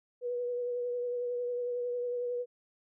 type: tone with vibrato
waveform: sine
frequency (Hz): 487.8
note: B4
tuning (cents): -21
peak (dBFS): -31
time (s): 0.21-2.46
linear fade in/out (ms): 50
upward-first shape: triangle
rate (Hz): 11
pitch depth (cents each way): 24
effects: none